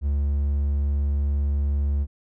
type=tone; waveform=triangle; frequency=71.2 Hz; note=C#2; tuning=47 cents sharp; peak=-18 dBFS; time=0.01-2.07 s; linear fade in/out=50 ms; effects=none